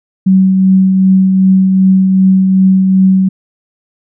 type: tone with tremolo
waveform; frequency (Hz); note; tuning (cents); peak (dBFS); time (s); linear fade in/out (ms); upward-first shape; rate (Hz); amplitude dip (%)
sine; 189.4; F#3; +41; -3; 0.26-3.29; 10; triangle; 2.6; 35
effects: none